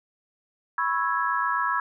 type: chord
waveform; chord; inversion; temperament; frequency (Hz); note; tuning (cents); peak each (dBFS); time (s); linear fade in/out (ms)
sine; C# minor seventh; third; equal with one note detuned; 987.8 / 1095.4 / 1318.5 / 1661.2; B5 / C#6 / E6 / G#6; 0 / -21 / 0 / 0; -28; 0.78-1.8; 2
effects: none